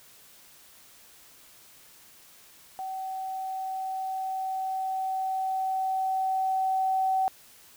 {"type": "tone with level ramp", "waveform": "sine", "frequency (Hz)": 761, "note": "F#5", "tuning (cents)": 48, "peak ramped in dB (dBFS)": [-32, -22], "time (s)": [2.79, 7.28], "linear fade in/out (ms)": 0, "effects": ["white hiss -54 dBFS RMS until 7.76 s"]}